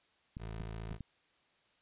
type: clicks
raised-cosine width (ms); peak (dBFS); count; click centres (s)
5; -30; 4; 0.369 / 0.606 / 0.915 / 1.007
type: tone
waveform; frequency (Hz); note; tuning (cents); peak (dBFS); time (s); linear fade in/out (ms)
20% pulse; 55; A1; 0; -36; 0.38-0.99; 50
effects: white hiss -71 dBFS RMS until 1.81 s + resampled to 8000 Hz